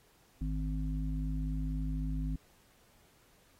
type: harmonic tone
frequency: 51.91 Hz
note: G#1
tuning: in tune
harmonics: 1 / 3 / 5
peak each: -33 / -38 / -40 dBFS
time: 0.41-2.36 s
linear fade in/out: 5 ms
effects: pink hiss -66 dBFS RMS until 3.59 s + AAC 48 kbps